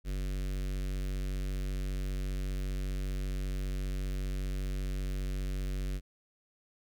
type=tone with notch filter; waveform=square; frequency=47.42 Hz; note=F#1; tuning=43 cents sharp; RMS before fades=-34 dBFS; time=0.04-6.01 s; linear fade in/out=50 ms; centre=890 Hz; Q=0.71; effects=none